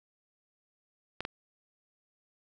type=clicks; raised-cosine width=0.3 ms; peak=-18 dBFS; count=2; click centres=1.206 / 1.251 s; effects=none